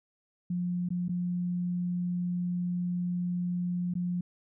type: tone with dropouts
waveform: sine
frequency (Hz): 177.3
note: F3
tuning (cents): +26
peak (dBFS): -28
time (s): 0.5-4.21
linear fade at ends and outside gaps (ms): 5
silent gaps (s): 0.889-0.904 / 1.083-1.092 / 3.939-3.952
effects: none